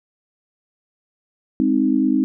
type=chord; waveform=sine; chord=Ab major; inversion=none; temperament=equal with one note detuned; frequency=206.3 / 261.6 / 311.1 Hz; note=Ab3 / C4 / Eb4; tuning=-11 / 0 / 0 cents; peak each=-22 / -17 / -19 dBFS; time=1.6-2.24 s; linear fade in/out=0 ms; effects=none